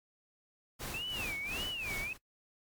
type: noise with tremolo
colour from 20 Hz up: pink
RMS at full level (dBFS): -40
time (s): 0.79-2.18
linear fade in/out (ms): 20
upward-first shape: sine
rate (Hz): 2.8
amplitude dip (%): 80
type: tone with vibrato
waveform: sine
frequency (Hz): 2570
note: E7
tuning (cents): -45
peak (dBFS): -36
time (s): 0.94-2.13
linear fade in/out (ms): 2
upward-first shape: sine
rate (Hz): 1.7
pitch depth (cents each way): 260
effects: noise-tail reverb RT60 0.1 s tail -20 dB re dry + MP3 96 kbps